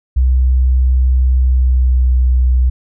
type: tone with pitch glide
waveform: sine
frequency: 63.8 to 62.81 Hz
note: C2 to B1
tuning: -43 to +30 cents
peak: -8 dBFS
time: 0.16-2.7 s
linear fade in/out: 10 ms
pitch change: -27 cents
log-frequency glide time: 1.42-2.13 s
effects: none